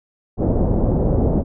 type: low-pass noise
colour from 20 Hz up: pink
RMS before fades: -17 dBFS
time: 0.37-1.44 s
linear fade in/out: 50 ms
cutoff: 620 Hz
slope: 24 dB/octave
effects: none